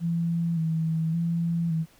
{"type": "tone with vibrato", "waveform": "sine", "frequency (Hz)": 164.81, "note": "E3", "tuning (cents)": 0, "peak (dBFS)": -23, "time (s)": [0, 1.86], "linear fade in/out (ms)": 50, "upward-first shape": "square", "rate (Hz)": 0.88, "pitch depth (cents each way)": 37, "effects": ["pink hiss -58 dBFS RMS until 1.99 s"]}